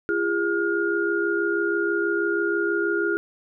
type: tone cluster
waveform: sine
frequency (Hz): 340.9 / 407.1 / 1422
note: F4 / G#4 / F6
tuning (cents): -42 / -35 / +31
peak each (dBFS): -25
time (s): 0.09-3.17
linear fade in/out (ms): 0
effects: none